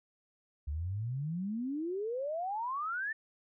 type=exponential sweep; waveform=sine; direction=up; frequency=69.3 to 1818 Hz; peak=-33 dBFS; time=0.67-3.13 s; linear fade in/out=10 ms; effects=none